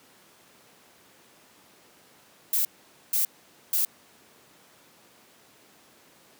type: noise bursts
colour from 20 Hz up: violet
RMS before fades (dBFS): -24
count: 3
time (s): 2.53-3.85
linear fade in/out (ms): 2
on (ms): 120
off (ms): 480
effects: pink hiss -56 dBFS RMS until 6.39 s + high-pass 200 Hz 12 dB/octave